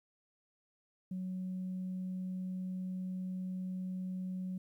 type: tone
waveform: sine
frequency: 185 Hz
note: F#3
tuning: in tune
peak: -35 dBFS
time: 1.11-4.58 s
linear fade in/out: 5 ms
effects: tanh soft clip ceiling -33 dBFS + 12-bit